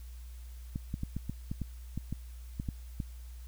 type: clicks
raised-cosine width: 5 ms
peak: -22 dBFS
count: 12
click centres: 0.759 / 0.941 / 1.034 / 1.166 / 1.296 / 1.515 / 1.617 / 1.976 / 2.126 / 2.599 / 2.688 / 3.002 s
effects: added 60 Hz sine -43 dBFS peak until 3.47 s + white hiss -61 dBFS RMS until 3.47 s